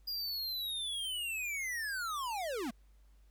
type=linear sweep; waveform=square; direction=down; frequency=4882 to 206.2 Hz; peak=-36 dBFS; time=0.07-2.71 s; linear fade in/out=10 ms; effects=added 50 Hz sine -59 dBFS peak until 3.3 s + pink hiss -75 dBFS RMS until 3.3 s

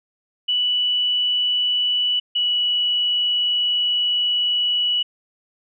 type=tone pair in turn; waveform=sine; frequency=2960 / 2941 Hz; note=F#7 / F#7; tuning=0 / -11 cents; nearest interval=unison; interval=11 cents; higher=first; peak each=-17 dBFS; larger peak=neither; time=0.48-2.2 / 2.35-5.03 s; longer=second; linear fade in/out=10 ms; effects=none

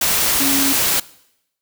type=tone in noise; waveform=sine; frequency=274.7 Hz; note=C#4; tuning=16 cents flat; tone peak=-19 dBFS; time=0.4-0.73 s; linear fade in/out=5 ms; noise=white; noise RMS=-17 dBFS; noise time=0.01-1 s; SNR=-5 dB; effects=noise-tail reverb RT60 0.8 s tail -21 dB re dry

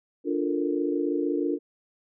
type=chord; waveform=sine; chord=Bb major seventh; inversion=first; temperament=equal; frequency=293.7 / 349.2 / 440 / 466.2 Hz; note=D4 / F4 / A4 / Bb4; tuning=0 / 0 / 0 / 0 cents; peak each=-27 / -28 / -33 / -32 dBFS; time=0.24-1.59 s; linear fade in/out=50 ms; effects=none

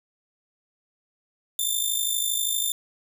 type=tone with amplitude modulation; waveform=10% pulse; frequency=3573 Hz; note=A7; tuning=26 cents sharp; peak=-13 dBFS; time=1.59-2.72 s; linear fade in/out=2 ms; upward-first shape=sine; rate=52.5 Hz; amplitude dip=60%; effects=none

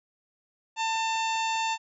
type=harmonic tone; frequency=895 Hz; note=A5; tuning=29 cents sharp; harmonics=1 / 2 / 3 / 4 / 5 / 6 / 7 / 8; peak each=-27 / -38 / -33 / -37 / -41 / -47 / -45 / -41 dBFS; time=0.76-1.78 s; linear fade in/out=50 ms; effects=none

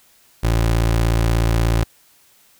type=tone; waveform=25% pulse; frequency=56.6 Hz; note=A1; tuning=50 cents sharp; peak=-11 dBFS; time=0.43-1.84 s; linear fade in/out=10 ms; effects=white hiss -54 dBFS RMS until 2.59 s

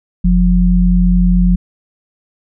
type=tone pair together; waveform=sine; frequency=45.24 / 178.9 Hz; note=F#1 / F3; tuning=-38 / +42 cents; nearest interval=2 octaves; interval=2380 cents; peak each=-10 dBFS; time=0.24-1.56 s; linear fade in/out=10 ms; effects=none

